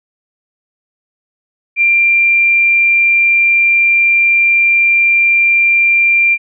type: tone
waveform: sine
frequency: 2376 Hz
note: D7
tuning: 20 cents sharp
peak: -7 dBFS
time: 1.76-6.38 s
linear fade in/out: 50 ms
effects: none